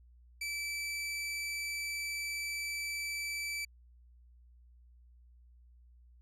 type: tone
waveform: sawtooth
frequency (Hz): 2317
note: D7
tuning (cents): -24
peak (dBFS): -32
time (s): 0.41-3.65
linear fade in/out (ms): 5
effects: added 60 Hz sine -57 dBFS peak until 6.21 s + low-pass 12000 Hz 12 dB/octave